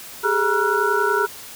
sine tone cluster, 396.1 / 426.7 / 954 / 1364 / 1466 Hz, G4 / G#4 / A#5 / F6 / F#6, +18 / +47 / +40 / -41 / -16 cents, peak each -23 dBFS, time 0.23-1.27 s, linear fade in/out 20 ms, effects white hiss -38 dBFS RMS until 1.55 s

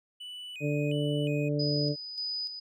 triangle tone with vibrato, 2724 Hz, F7, 44 cents flat, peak -38 dBFS, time 0.2-1.49 s, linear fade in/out 10 ms, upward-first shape square, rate 1.4 Hz, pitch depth 150 cents each way
harmonic tone, 146.7 Hz, D3, 2 cents flat, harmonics 1 / 2 / 3 / 4, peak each -29 / -32 / -34 / -35 dBFS, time 0.6-1.96 s, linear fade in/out 50 ms
sine tone with tremolo, 4978 Hz, D#8, in tune, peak -31 dBFS, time 1.59-2.6 s, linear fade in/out 10 ms, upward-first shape square, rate 1.7 Hz, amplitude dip 55%
effects none

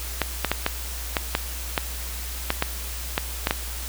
clicks, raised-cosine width 0.3 ms, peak -4 dBFS, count 12, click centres 0.217 / 0.447 / 0.516 / 0.664 / 1.168 / 1.351 / 1.778 / 2.504 / 2.624 / 3.179 / 3.471 / 3.509 s, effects added 60 Hz sine -32 dBFS peak until 3.88 s + white hiss -35 dBFS RMS until 3.88 s

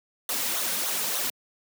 white noise with flanger, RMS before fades -28 dBFS, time 0.29-1.3 s, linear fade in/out 2 ms, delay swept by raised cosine 0.39 to 2.99 ms, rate 3.4 Hz, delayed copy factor -0.65, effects high-pass 200 Hz 12 dB/octave

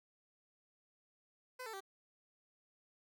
15% pulse tone with pitch steps, 507 / 443.9 / 388.7 Hz, B4 / A4 / G4, +45 / +15 / -15 cents, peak -38 dBFS, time 1.59-1.806 s, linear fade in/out 10 ms, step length 72 ms, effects none

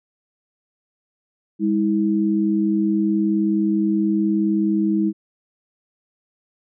sine tone pair together, 202.7 / 321.8 Hz, G#3 / E4, -42 / -42 cents, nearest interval minor sixth, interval 800 cents, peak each -19 dBFS, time 1.59-5.13 s, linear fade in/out 50 ms, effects none

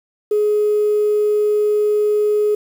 sine tone, 420 Hz, G#4, 19 cents sharp, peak -12 dBFS, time 0.31-2.55 s, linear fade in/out 5 ms, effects tanh soft clip ceiling -9 dBFS + 7-bit

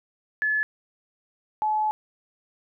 sine tone pair in turn, 1719 / 857.5 Hz, A6 / A5, -41 / -45 cents, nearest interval octave, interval 1204 cents, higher first, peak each -21 dBFS, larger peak neither, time 0.42-0.63 / 1.62-1.91 s, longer second, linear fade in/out 0 ms, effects none

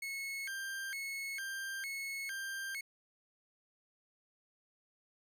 40% pulse tone with vibrato, 1863 Hz, A#6, 2 cents flat, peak -38 dBFS, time 0.02-2.81 s, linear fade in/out 5 ms, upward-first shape square, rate 1.1 Hz, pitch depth 280 cents each way, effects none

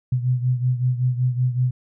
sine beating tone pair, 124.6 / 129.9 Hz, B2 / C3, +16 / -12 cents, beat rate 5.3 Hz, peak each -19 / -24 dBFS, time 0.12-1.71 s, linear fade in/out 5 ms, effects none

